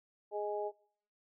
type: harmonic tone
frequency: 207.7 Hz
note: G#3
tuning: in tune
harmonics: 2 / 3 / 4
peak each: -37 / -39 / -40 dBFS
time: 0.31-0.72 s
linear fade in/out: 50 ms
effects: noise-tail reverb RT60 0.6 s tail -24 dB re dry